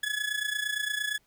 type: tone with amplitude modulation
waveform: 30% pulse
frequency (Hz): 1700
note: G#6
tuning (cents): +40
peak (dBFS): -23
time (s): 0.03-1.18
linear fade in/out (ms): 5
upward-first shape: sine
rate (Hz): 28.7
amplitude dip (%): 75
effects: pink hiss -68 dBFS RMS until 1.26 s